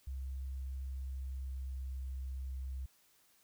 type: tone with pitch glide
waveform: sine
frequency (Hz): 66.2 to 65.55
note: C2 to C2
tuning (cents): +21 to +4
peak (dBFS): -38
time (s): 0.07-2.86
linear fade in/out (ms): 5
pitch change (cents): -17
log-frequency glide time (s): 0.77-2.02
effects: white hiss -69 dBFS RMS until 3.43 s